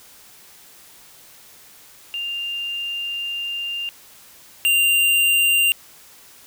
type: tone pair in turn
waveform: sine / square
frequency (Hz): 2796 / 2784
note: F7 / F7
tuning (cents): +1 / -6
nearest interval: unison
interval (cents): 7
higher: first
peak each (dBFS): -24 / -15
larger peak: second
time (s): 2.14-3.89 / 4.65-5.72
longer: first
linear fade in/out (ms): 0
effects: white hiss -47 dBFS RMS until 6.46 s